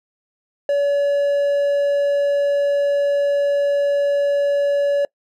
triangle tone, 569 Hz, C#5, 45 cents sharp, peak -13 dBFS, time 0.69-5.05 s, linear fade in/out 2 ms, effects noise-tail reverb RT60 0.1 s tail -24 dB re dry

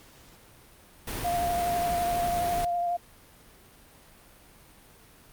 pink noise, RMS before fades -34 dBFS, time 1.07-2.65 s, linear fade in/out 5 ms
sine tone with vibrato, 698 Hz, F5, 1 cent flat, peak -25 dBFS, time 1.24-2.97 s, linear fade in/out 10 ms, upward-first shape sine, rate 12 Hz, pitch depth 18 cents each way
effects pink hiss -54 dBFS RMS until 5.32 s + Opus 48 kbps

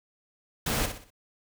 pink noise with echo, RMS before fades -28 dBFS, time 0.66-0.86 s, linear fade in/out 5 ms, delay 61 ms, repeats 4, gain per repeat -8 dB, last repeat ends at 1.104 s, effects none

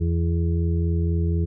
harmonic tone, 84.1 Hz, E2, 35 cents sharp, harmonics 1 / 2 / 4 / 5, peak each -20 / -26 / -32 / -34 dBFS, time 0-1.46 s, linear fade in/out 20 ms, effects none

